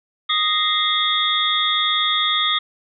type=tone cluster; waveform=sine; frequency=1244 / 1869 / 2081 / 3360 / 3651 Hz; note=D#6 / A#6 / C7 / G#7 / A#7; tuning=-1 / +4 / -10 / +19 / -37 cents; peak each=-22 / -29 / -28 / -21 / -21 dBFS; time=0.29-2.59 s; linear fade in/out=10 ms; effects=none